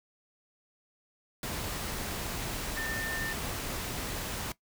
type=tone in noise; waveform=sine; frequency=1800 Hz; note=A6; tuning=39 cents sharp; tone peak=-35 dBFS; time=2.77-3.33 s; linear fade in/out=2 ms; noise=pink; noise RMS=-36 dBFS; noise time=1.43-4.52 s; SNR=-2 dB; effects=noise-tail reverb RT60 0.1 s tail -18 dB re dry